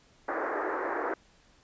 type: band-pass noise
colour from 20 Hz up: pink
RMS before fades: -32 dBFS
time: 0.28-1.14 s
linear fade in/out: 5 ms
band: 320 to 1800 Hz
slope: 48 dB/octave
effects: pink hiss -62 dBFS RMS until 1.63 s + resampled to 16000 Hz